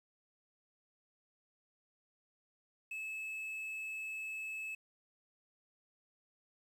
triangle tone with quantisation, 2600 Hz, E7, 24 cents flat, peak -38 dBFS, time 2.91-4.75 s, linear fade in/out 5 ms, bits 11, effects none

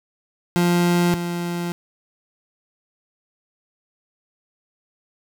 30% pulse tone pair in turn, 174.61 / 173.4 Hz, F3 / F3, 0 / -12 cents, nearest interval unison, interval 12 cents, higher first, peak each -13 / -21 dBFS, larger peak first, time 0.56-1.14 / 1.14-1.72 s, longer neither, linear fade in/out 0 ms, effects none

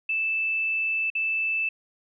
sine tone with dropouts, 2637 Hz, E7, in tune, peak -23 dBFS, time 0.09-1.69 s, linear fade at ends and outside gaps 5 ms, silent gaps 1.102-1.151 s, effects none

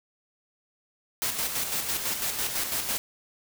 white noise with tremolo, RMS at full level -28 dBFS, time 1.22-2.98 s, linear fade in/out 0 ms, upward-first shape square, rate 6 Hz, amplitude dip 45%, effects none

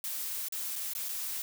blue noise with dropouts, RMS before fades -36 dBFS, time 0.04-1.42 s, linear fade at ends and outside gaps 1 ms, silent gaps 0.485-0.523 / 0.756-0.76 / 0.935-0.95 / 1.086-1.09 s, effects none

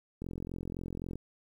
click train, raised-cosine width 3 ms, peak -26 dBFS, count 42, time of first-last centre 0.22-1.156 s, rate 43.8 Hz, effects 10-bit

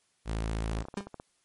sawtooth tone, 54.9 Hz, A1, 3 cents flat, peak -26 dBFS, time 0.25-0.85 s, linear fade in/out 50 ms
clicks, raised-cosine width 1 ms, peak -27 dBFS, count 11, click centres 0.719 / 0.776 / 0.816 / 0.853 / 0.885 / 0.941 / 0.972 / 1.007 / 1.07 / 1.143 / 1.199 s
30% pulse tone with exponential decay, 200 Hz, G3, 35 cents sharp, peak -26 dBFS, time 0.97-1.09 s, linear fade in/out 5 ms, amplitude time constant 25 ms
effects white hiss -71 dBFS RMS until 1.44 s + MP3 48 kbps

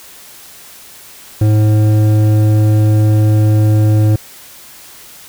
sine tone with hard clipping, 106.9 Hz, A2, 49 cents flat, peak -9 dBFS, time 1.41-4.16 s, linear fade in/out 5 ms, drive 10 dB, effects white hiss -37 dBFS RMS until 5.28 s

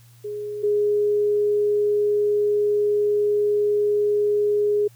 sine tone pair in turn, 417 / 415 Hz, G#4 / G#4, +7 / -1 cents, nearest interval unison, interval 8 cents, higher first, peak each -27 / -17 dBFS, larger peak second, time 0.24-0.63 / 0.63-4.88 s, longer second, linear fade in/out 10 ms, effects added 118 Hz sine -48 dBFS peak until 4.95 s + white hiss -57 dBFS RMS until 4.95 s

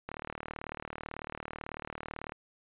click train, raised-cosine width 0.5 ms, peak -23 dBFS, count 86, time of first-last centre 0.09-2.321 s, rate 38.1 Hz, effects resampled to 8000 Hz

